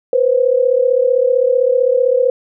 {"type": "tone pair together", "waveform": "sine", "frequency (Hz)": [489.4, 525], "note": ["B4", "C5"], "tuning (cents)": [-16, 6], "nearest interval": "minor second", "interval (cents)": 122, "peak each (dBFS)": -13, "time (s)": [0.13, 2.3], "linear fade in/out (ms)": 2, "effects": []}